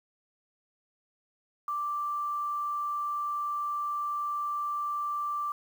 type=tone with quantisation; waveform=sine; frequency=1174.7 Hz; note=D6; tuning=in tune; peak=-29 dBFS; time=1.68-5.52 s; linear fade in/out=2 ms; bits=9; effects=none